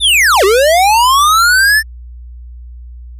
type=linear two-way sweep; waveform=square; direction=down then up; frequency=3696 to 368.5 to 1792 Hz; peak=-7 dBFS; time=0-1.83 s; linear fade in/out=50 ms; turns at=0.44 s; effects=added 60 Hz sine -28 dBFS peak until 3.19 s + resampled to 32000 Hz